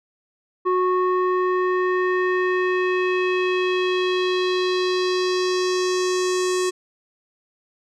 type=tone with low-pass filter sweep; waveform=square; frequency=366.5 Hz; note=F#4; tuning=16 cents flat; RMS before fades=-21 dBFS; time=0.65-6.71 s; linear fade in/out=20 ms; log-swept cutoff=1100 to 7900 Hz; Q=2.5; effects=none